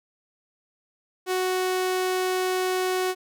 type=tone; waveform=sawtooth; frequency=370 Hz; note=F#4; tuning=in tune; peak=-19 dBFS; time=1.26-3.15 s; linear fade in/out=50 ms; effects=none